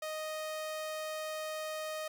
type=tone; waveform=sawtooth; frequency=622.3 Hz; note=D#5; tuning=in tune; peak=-33 dBFS; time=0.02-2.08 s; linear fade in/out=5 ms; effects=none